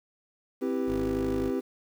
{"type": "chord", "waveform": "triangle", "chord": "C major seventh", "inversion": "none", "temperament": "equal", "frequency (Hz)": [261.6, 329.6, 392, 493.9], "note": ["C4", "E4", "G4", "B4"], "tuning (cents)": [0, 0, 0, 0], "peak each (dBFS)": [-28, -32, -29, -34], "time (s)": [0.61, 1.61], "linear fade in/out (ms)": 20}
{"type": "tone", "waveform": "20% pulse", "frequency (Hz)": 51.91, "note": "G#1", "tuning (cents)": 0, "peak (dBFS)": -30, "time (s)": [0.86, 1.52], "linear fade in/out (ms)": 50}
{"effects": ["9-bit"]}